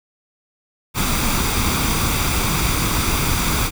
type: noise with comb filter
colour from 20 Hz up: pink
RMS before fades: -19 dBFS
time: 0.94-3.71 s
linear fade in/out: 50 ms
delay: 0.84 ms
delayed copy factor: +0.5
effects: none